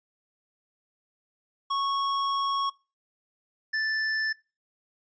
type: tone pair in turn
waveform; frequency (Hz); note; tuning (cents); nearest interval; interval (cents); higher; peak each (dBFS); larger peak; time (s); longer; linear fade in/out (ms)
square; 1105 / 1757.7; C#6 / A6; -6 / -2; minor sixth; 804; second; -26; neither; 1.7-2.7 / 3.73-4.33; first; 10
effects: noise-tail reverb RT60 0.3 s tail -22 dB re dry + resampled to 16000 Hz